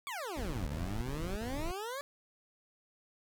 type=exponential two-way sweep; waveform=20% pulse; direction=down then up; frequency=1174.7 to 69.3 to 580 Hz; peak=-33 dBFS; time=0.07-2.01 s; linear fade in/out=0 ms; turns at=0.68 s
type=noise bursts; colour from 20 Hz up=brown; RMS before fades=-39 dBFS; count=4; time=0.36-1.714 s; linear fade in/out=5 ms; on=310 ms; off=38 ms
effects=none